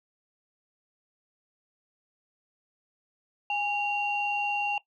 sine tone pair together, 821 / 2762 Hz, G#5 / F7, -20 / -20 cents, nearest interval octave + major sixth, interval 2100 cents, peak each -28 dBFS, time 3.5-4.78 s, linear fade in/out 2 ms, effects noise-tail reverb RT60 0.1 s tail -18 dB re dry + tanh soft clip ceiling -18 dBFS

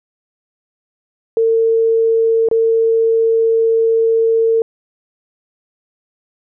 sine tone with dropouts, 452.6 Hz, A4, 49 cents sharp, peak -10 dBFS, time 1.37-4.62 s, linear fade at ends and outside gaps 1 ms, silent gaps 2.487-2.513 s, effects none

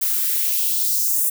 violet noise with high-pass filter sweep, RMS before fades -20 dBFS, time 0.01-1.3 s, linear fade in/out 10 ms, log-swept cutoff 1000 to 9000 Hz, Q 1.8, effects none

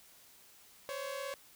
sawtooth tone pair together, 522.7 / 560 Hz, C5 / C#5, -2 / +18 cents, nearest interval minor second, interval 120 cents, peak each -39 / -36 dBFS, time 0.89-1.34 s, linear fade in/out 0 ms, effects white hiss -60 dBFS RMS until 1.55 s

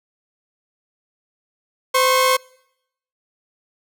sawtooth tone pair together, 514 / 1085.4 Hz, C5 / C#6, -31 / -37 cents, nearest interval octave + minor second, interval 1294 cents, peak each -13 dBFS, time 1.94-2.37 s, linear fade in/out 10 ms, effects noise-tail reverb RT60 0.8 s tail -25 dB re dry

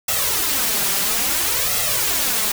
white noise with flanger, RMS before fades -20 dBFS, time 0.08-2.52 s, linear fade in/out 5 ms, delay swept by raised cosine 1.5 to 5.1 ms, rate 0.59 Hz, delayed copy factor +0.7, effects none

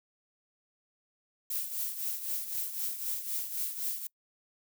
violet noise with tremolo, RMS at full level -32 dBFS, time 1.5-4.07 s, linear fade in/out 5 ms, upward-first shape triangle, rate 3.9 Hz, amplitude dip 70%, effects noise-tail reverb RT60 0.1 s tail -25 dB re dry

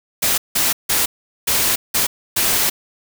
white noise bursts at uneven times, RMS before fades -17 dBFS, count 6, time 0.22-0.38 / 0.55-0.73 / 0.89-1.06 / 1.47-1.76 / 1.94-2.07 / 2.36-2.7 s, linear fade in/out 10 ms, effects none

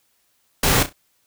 pink noise with echo, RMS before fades -17 dBFS, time 0.63-0.83 s, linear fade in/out 5 ms, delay 33 ms, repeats 3, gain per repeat -11 dB, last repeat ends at 0.929 s, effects white hiss -65 dBFS RMS until 1.26 s

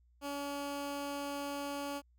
15% pulse tone, 283.8 Hz, C#4, 41 cents sharp, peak -31 dBFS, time 0.21-2.02 s, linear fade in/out 50 ms, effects added 60 Hz sine -64 dBFS peak until 2.18 s

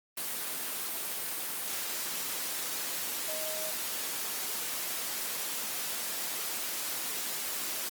sine tone in noise, 625 Hz, D#5, 8 cents sharp, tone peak -39 dBFS, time 3.28-3.71 s, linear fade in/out 5 ms, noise white, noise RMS -35 dBFS, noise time 0.17-7.89 s, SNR -7 dB, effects high-pass 200 Hz 12 dB/octave + Opus 24 kbps

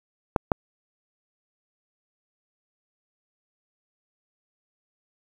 clicks, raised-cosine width 1 ms, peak -5 dBFS, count 2, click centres 0.362 / 0.518 s, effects 7-bit

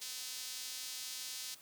sawtooth tone with high-pass filter, 255.4 Hz, C4, 42 cents flat, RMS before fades -44 dBFS, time 0.01-1.55 s, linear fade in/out 10 ms, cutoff 4600 Hz, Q 1.2, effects white hiss -59 dBFS RMS until 1.61 s + high-pass 100 Hz 12 dB/octave

